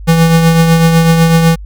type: tone with tremolo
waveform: square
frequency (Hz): 164.81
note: E3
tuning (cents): 0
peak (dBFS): -4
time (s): 0.07-1.56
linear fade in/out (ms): 20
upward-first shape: triangle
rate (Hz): 8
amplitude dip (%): 45
effects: added 50 Hz sine -24 dBFS peak until 1.65 s